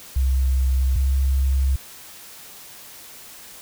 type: tone pair in turn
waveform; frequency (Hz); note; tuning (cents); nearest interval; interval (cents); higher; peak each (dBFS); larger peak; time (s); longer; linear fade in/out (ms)
sine; 65.41 / 66.9; C2 / C2; 0 / +39; unison; 39; second; -16; neither; 0.16-0.96 / 0.96-1.76; neither; 5
effects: white hiss -42 dBFS RMS until 3.61 s